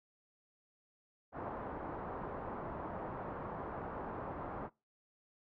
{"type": "low-pass noise", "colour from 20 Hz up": "white", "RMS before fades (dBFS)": -43, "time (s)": [1.32, 4.7], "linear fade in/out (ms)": 50, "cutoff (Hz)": 1100, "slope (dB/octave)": 24, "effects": ["noise-tail reverb RT60 0.3 s tail -26 dB re dry"]}